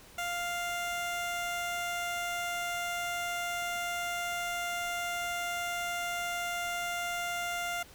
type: tone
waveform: 15% pulse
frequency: 698.5 Hz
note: F5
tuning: in tune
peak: -26 dBFS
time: 0.18-7.83 s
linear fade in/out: 5 ms
effects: pink hiss -54 dBFS RMS until 7.94 s